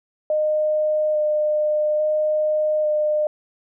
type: tone with vibrato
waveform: sine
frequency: 609 Hz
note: D#5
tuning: 37 cents flat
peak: -17 dBFS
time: 0.3-3.27 s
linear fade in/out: 2 ms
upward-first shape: square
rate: 0.59 Hz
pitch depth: 10 cents each way
effects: none